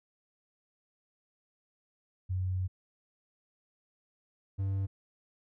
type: tone pair in turn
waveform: sine / triangle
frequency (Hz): 92.5 / 97.27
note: F#2 / G2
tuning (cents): 0 / -13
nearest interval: minor second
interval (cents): 87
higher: second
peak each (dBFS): -29 / -27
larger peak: second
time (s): 2.29-2.68 / 4.58-4.87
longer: first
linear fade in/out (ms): 20
effects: none